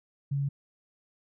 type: tone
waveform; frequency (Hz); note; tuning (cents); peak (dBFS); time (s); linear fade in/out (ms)
sine; 140; C#3; +18; -26; 0.31-0.49; 10
effects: none